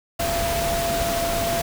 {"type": "tone in noise", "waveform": "sine", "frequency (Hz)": 679, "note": "F5", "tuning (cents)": -49, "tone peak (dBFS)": -23, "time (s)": [0.19, 1.62], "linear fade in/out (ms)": 10, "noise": "pink", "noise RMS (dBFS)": -26, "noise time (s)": [0.19, 1.62], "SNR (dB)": 0, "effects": []}